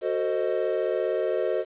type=chord; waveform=triangle; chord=F# diminished seventh; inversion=none; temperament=equal with one note detuned; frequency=370 / 447.7 / 523.3 / 622.3 Hz; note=F#4 / A4 / C5 / Eb5; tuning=0 / +30 / 0 / 0 cents; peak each=-27 dBFS; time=0.01-1.65 s; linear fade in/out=50 ms; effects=resampled to 8000 Hz + 9-bit